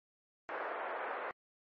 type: band-pass noise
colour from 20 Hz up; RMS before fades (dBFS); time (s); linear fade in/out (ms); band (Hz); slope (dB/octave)
pink; -40; 0.49-1.31; 0; 470 to 1800; 24
effects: MP3 32 kbps